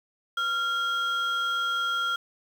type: tone pair together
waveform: sine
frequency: 1383 / 3272 Hz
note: F6 / G#7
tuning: -17 / -26 cents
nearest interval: octave + minor third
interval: 1491 cents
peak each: -24 / -29 dBFS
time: 0.37-2.16 s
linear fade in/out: 5 ms
effects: tanh soft clip ceiling -21 dBFS + 8-bit